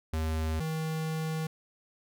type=tone pair in turn; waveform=square; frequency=79.4 / 158.8 Hz; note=D#2 / D#3; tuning=+36 / +36 cents; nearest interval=octave; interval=1200 cents; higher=second; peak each=-29 / -31 dBFS; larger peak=first; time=0.13-0.6 / 0.6-1.47 s; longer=second; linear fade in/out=5 ms; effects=none